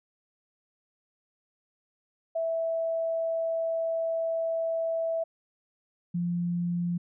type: tone pair in turn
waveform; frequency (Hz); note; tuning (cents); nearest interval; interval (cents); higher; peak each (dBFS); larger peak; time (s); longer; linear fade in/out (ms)
sine; 657 / 174.02; E5 / F3; -6 / -6; octave + major seventh; 2300; first; -26; neither; 2.35-5.24 / 6.14-6.98; first; 10
effects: none